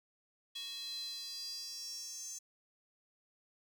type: tone with high-pass filter sweep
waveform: square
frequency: 370 Hz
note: F#4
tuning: in tune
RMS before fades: -44 dBFS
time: 0.55-2.39 s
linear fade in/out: 10 ms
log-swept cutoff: 3500 to 6500 Hz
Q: 8.6
effects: none